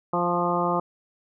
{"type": "harmonic tone with a mistuned harmonic", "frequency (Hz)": 174.61, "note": "F3", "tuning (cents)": 0, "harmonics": [1, 2, 3, 4, 5, 6, 7], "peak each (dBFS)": [-29, -29, -29, -29, -29, -29, -29], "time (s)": [0.13, 0.8], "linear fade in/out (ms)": 5, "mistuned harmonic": 6, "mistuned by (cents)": 16, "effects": []}